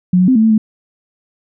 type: tone with pitch steps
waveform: sine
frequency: 180.9 / 183.3 / 258.9 / 219.9 / 222.3 / 217 Hz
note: F#3 / F#3 / C4 / A3 / A3 / A3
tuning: -39 / -16 / -18 / -1 / +18 / -24 cents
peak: -7 dBFS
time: 0.13-0.58 s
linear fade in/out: 5 ms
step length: 75 ms
effects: none